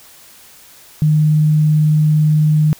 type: tone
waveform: sine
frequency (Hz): 153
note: D#3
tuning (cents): -29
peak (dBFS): -9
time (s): 1.02-2.73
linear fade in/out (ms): 0
effects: white hiss -43 dBFS RMS until 2.79 s